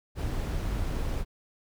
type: noise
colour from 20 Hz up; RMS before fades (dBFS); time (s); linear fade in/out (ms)
brown; -30; 0.15-1.25; 50
effects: none